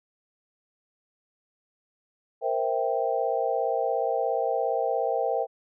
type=chord; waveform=sine; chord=C dominant seventh; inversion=third; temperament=equal; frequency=466.2 / 523.3 / 659.3 / 784 Hz; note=Bb4 / C5 / E5 / G5; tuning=0 / 0 / 0 / 0 cents; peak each=-29 dBFS; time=2.41-5.47 s; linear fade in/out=50 ms; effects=none